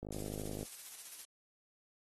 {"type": "click train", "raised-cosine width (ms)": 2, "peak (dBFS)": -30, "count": 32, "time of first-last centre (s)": [0.03, 0.63], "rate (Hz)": 51.7}
{"type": "noise with tremolo", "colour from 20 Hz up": "blue", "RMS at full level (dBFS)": -46, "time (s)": [0.12, 1.25], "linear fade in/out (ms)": 0, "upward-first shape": "square", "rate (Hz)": 15, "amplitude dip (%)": 40}
{"effects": ["AAC 32 kbps"]}